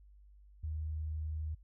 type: tone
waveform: sine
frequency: 77.78 Hz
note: D#2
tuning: in tune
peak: -35 dBFS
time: 0.63-1.55 s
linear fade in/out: 10 ms
effects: added 50 Hz sine -56 dBFS peak until 1.63 s